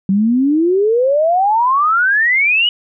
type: exponential sweep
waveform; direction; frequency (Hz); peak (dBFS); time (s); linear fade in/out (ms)
sine; up; 187.8 to 2976; -10; 0.09-2.69; 2
effects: none